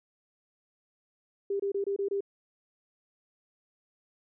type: tone bursts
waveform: sine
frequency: 397.9 Hz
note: G4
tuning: 26 cents sharp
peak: -27 dBFS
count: 6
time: 1.5-2.207 s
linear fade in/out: 5 ms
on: 97 ms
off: 25 ms
effects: none